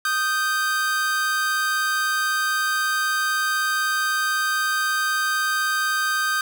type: tone pair together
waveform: 45% pulse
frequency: 1236.1 / 1560 Hz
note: D#6 / G6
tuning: -12 / -9 cents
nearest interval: major third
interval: 403 cents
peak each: -25 / -22 dBFS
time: 0.05-6.41 s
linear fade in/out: 2 ms
effects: none